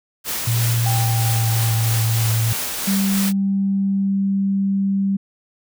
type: noise with tremolo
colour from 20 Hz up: white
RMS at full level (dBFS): -24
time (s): 0.24-3.33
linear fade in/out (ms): 50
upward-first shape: sine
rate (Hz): 3.1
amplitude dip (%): 25
type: tone with pitch glide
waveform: sine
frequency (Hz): 116.54 to 112.96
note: A#2 to A2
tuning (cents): 0 to +46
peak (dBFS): -16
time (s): 0.47-2.53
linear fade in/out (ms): 5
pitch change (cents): -54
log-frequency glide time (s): 0.83-1.54
type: tone with exponential decay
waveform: sine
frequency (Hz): 789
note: G5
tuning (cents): +11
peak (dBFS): -24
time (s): 0.86-4.08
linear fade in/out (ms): 0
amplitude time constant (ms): 700
type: tone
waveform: sine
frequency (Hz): 196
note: G3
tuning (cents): 0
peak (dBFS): -16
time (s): 2.87-5.17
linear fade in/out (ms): 10
effects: none